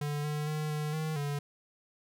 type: tone with pitch steps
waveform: square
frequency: 146.7 / 150.1 / 152.9 / 151.1 / 156.7 / 144.1 Hz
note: D3 / D3 / D#3 / D3 / D#3 / D3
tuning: -2 / +38 / -30 / +50 / +13 / -33 cents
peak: -32 dBFS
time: 0.01-1.39 s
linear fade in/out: 5 ms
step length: 230 ms
effects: none